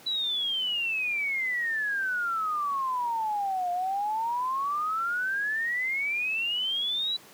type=exponential two-way sweep; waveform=sine; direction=down then up; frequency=3974 to 701 to 3974 Hz; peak=-26 dBFS; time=0.06-7.17 s; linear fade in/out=10 ms; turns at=3.71 s; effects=pink hiss -51 dBFS RMS until 7.33 s + high-pass 200 Hz 12 dB/octave